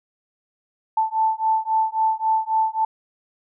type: beating tone pair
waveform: sine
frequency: 880 / 883.7 Hz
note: A5 / A5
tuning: 0 / +7 cents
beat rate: 3.7 Hz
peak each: -21 dBFS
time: 0.97-2.85 s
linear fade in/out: 5 ms
effects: none